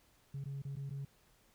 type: tone with dropouts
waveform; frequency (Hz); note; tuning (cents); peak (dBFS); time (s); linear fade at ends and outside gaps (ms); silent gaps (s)
sine; 138.59; C#3; 0; -37; 0.34-1.05; 5; 0.441-0.456 / 0.62-0.65 / 0.756-0.767 / 0.896-0.907
effects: tanh soft clip ceiling -37 dBFS + pink hiss -69 dBFS RMS until 1.54 s